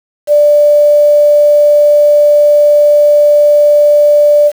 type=tone with quantisation; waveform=sine; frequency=589 Hz; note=D5; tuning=5 cents sharp; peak=-3 dBFS; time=0.27-4.52 s; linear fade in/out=50 ms; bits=5; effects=none